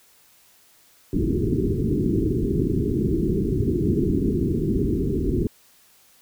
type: low-pass noise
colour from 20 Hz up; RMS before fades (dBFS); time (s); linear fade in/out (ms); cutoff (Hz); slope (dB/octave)
white; -22; 1.13-5.47; 2; 410; 96
effects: white hiss -56 dBFS RMS until 6.21 s